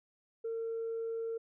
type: tone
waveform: sine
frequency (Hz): 455.1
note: A#4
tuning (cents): -42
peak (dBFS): -33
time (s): 0.44-1.38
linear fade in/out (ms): 10
effects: tanh soft clip ceiling -31 dBFS